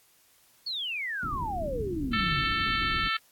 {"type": "exponential sweep", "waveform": "sine", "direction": "down", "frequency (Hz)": [4515, 129.2], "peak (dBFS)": -30, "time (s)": [0.66, 2.42], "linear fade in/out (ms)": 10}
{"type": "low-pass noise", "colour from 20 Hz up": "pink", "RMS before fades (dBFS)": -36, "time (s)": [1.23, 3.08], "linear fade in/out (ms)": 0, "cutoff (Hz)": 350, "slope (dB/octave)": 48}
{"type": "harmonic tone", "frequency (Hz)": 443.6, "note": "A4", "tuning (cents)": 14, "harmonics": [3, 4, 5, 6, 7, 8, 9, 10], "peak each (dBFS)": [-29, -32, -34, -36, -35, -39, -39, -43], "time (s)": [2.13, 3.17], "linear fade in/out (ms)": 5}
{"effects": ["white hiss -62 dBFS RMS until 3.31 s", "AAC 64 kbps"]}